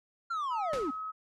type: linear sweep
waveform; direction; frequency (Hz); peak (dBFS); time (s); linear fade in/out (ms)
triangle; down; 1402 to 246.9; -29; 0.3-0.91; 10
type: tone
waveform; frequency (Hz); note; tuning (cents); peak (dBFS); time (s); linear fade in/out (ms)
sine; 1278; D#6; +46; -35; 0.5-1.12; 20
type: noise with exponential decay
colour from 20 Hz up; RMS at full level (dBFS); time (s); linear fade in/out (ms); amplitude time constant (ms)
pink; -36; 0.73-1.01; 2; 60
effects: low-pass 7000 Hz 12 dB/octave